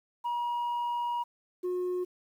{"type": "tone pair in turn", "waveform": "sine", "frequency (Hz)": [957, 361.4], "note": ["A#5", "F#4"], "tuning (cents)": [45, -41], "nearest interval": "octave + perfect fourth", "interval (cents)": 1686, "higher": "first", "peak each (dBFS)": -26, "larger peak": "neither", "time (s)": [[0.24, 1.24], [1.63, 2.05]], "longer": "first", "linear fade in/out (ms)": 20, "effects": ["tanh soft clip ceiling -28 dBFS", "10-bit"]}